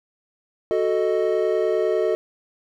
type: chord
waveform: triangle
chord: D# diminished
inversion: first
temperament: equal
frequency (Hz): 370 / 440 / 622.3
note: F#4 / A4 / D#5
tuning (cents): 0 / 0 / 0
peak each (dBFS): -21 / -20 / -22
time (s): 0.71-2.15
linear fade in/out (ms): 0
effects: none